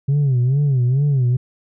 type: tone with vibrato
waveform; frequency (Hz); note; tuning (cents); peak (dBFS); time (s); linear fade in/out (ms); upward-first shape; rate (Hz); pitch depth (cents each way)
sine; 133.6; C3; +36; -11; 0.08-1.37; 10; sine; 2.3; 160
effects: tanh soft clip ceiling -12 dBFS